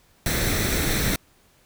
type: noise with comb filter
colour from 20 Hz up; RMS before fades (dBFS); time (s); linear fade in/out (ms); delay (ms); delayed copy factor
pink; -23; 0.26-1.16; 2; 0.51; +0.55
effects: pink hiss -59 dBFS RMS until 1.65 s